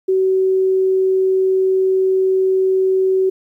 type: tone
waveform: sine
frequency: 378.4 Hz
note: F#4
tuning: 39 cents sharp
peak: -12 dBFS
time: 0.08-3.3 s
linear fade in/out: 10 ms
effects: 9-bit